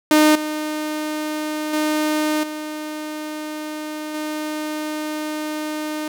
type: tone with level steps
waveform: sawtooth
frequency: 305.8 Hz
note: D#4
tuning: 30 cents flat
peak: -7 / -19 / -14 / -23 / -20 dBFS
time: 0.11-6.08 s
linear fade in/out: 2 ms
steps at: 0.35 / 1.73 / 2.43 / 4.14 s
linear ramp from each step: 5 ms
effects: none